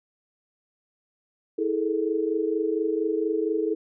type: tone cluster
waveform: sine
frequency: 325 / 419.2 / 443.5 Hz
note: E4 / G#4 / A4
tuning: -24 / +16 / +14 cents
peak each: -27 dBFS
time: 1.58-3.75 s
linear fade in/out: 10 ms
effects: none